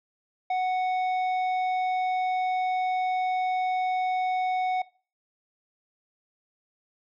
triangle tone with tanh clipping, 740 Hz, F#5, in tune, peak -25 dBFS, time 0.5-4.82 s, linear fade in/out 5 ms, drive 12 dB, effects noise-tail reverb RT60 0.4 s tail -21 dB re dry

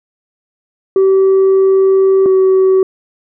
sine tone pair in turn, 384.5 / 379 Hz, G4 / F#4, -33 / +42 cents, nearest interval unison, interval 25 cents, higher first, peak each -4 dBFS, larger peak neither, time 0.96-2.26 / 2.26-2.83 s, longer first, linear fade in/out 2 ms, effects tanh soft clip ceiling -5 dBFS

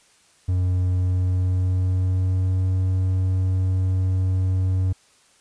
triangle tone with pitch glide, 91.2 to 93.22 Hz, F#2 to F#2, -24 to +13 cents, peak -16 dBFS, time 0.48-4.93 s, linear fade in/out 10 ms, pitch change +37 cents, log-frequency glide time 0.92-2.68 s, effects white hiss -57 dBFS RMS until 5.4 s + resampled to 22050 Hz

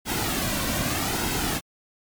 pink noise with flanger, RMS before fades -26 dBFS, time 0.05-1.61 s, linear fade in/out 50 ms, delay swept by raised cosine 1.7 to 2.4 ms, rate 0.82 Hz, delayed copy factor -0.55, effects MP3 96 kbps

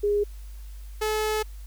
sine / sawtooth tone pair in turn, 411.7 / 430.3 Hz, G#4 / A4, -15 / -39 cents, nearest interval minor second, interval 76 cents, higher second, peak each -20 dBFS, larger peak neither, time 0.03-0.24 / 1.01-1.43 s, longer second, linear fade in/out 10 ms, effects added 50 Hz sine -37 dBFS peak until 1.66 s + white hiss -56 dBFS RMS until 1.66 s

